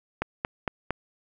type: click train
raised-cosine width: 0.5 ms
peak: -11 dBFS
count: 4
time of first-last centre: 0.22-0.906 s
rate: 4.37 Hz
effects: none